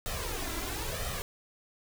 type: noise with flanger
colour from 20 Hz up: pink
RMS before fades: -35 dBFS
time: 0.06-1.22 s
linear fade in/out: 0 ms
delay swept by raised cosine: 1.6 to 3 ms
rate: 1 Hz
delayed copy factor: +0.75
effects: none